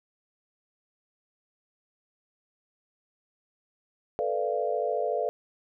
sine chord, B half-diminished seventh, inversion third, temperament equal with one note detuned, 440 / 493.9 / 587.3 / 690.4 Hz, A4 / B4 / D5 / F5, 0 / 0 / 0 / -20 cents, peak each -31 dBFS, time 4.19-5.29 s, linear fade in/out 0 ms, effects none

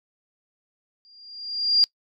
sine tone with exponential growth, 4790 Hz, D8, 33 cents sharp, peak -12 dBFS, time 1.05-1.84 s, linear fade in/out 0 ms, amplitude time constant 170 ms, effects noise-tail reverb RT60 0.1 s tail -25 dB re dry

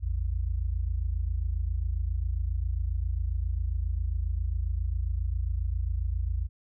sine tone pair together, 55 / 82.41 Hz, A1 / E2, 0 / 0 cents, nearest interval perfect fifth, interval 700 cents, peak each -28 / -30 dBFS, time 0-6.49 s, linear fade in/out 50 ms, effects none

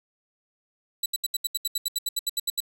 20% pulse tone bursts, 3951 Hz, B7, in tune, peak -18 dBFS, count 16, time 1.03-2.604 s, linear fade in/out 5 ms, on 29 ms, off 74 ms, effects none

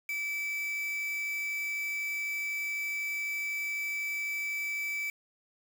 triangle tone with quantisation, 2306 Hz, D7, 32 cents flat, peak -30 dBFS, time 0.09-5.1 s, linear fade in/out 2 ms, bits 7, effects none

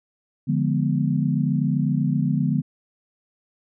sine chord, D diminished seventh, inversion none, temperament equal, 146.83 / 174.61 / 207.7 / 246.9 Hz, D3 / F3 / Ab3 / Cb4, 0 / 0 / 0 / 0 cents, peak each -22 / -25 / -26 / -25 dBFS, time 0.47-2.62 s, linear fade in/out 20 ms, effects none

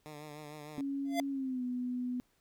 10% pulse tone with vibrato, 150 Hz, D3, 37 cents sharp, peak -37 dBFS, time 0.06-0.81 s, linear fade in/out 0 ms, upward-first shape triangle, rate 6.6 Hz, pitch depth 50 cents each way
sine tone with pitch glide, 277.2 to 248.4 Hz, C#4 to B3, 0 to +10 cents, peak -33 dBFS, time 0.78-2.2 s, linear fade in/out 0 ms, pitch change -190 cents, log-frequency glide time 1.3-1.63 s
square tone with exponential growth, 687 Hz, F5, 29 cents flat, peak -28 dBFS, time 1.05-1.2 s, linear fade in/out 1 ms, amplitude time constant 31 ms
effects pink hiss -73 dBFS RMS until 2.4 s

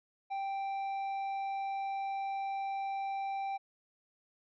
sine tone with tanh clipping, 784 Hz, G5, in tune, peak -35 dBFS, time 0.3-3.58 s, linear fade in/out 20 ms, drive 7 dB, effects none

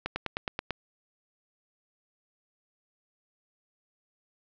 slowing click train, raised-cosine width 0.3 ms, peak -14 dBFS, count 7, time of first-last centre 0.06-0.707 s, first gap 100 ms, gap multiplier 1.03, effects low-pass 5000 Hz 12 dB/octave

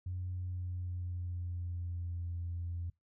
sine tone with pitch glide, 90.7 to 86.2 Hz, F#2 to F2, -34 to -22 cents, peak -35 dBFS, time 0.06-2.9 s, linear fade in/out 5 ms, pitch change -88 cents, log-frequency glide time 0.35-2.28 s, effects noise-tail reverb RT60 0.2 s tail -25 dB re dry + tanh soft clip ceiling -31 dBFS

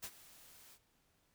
white noise with ADSR envelope, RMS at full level -43 dBFS, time 0.02-0.79 s, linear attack 21 ms, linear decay 57 ms, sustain -17 dB, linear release 59 ms, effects pink hiss -75 dBFS RMS until 1.34 s

